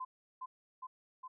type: tone with echo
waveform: sine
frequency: 1026 Hz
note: C6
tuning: 34 cents flat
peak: -38 dBFS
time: 0-0.05 s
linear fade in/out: 10 ms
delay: 410 ms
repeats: 3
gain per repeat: -2 dB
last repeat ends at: 1.28 s
effects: none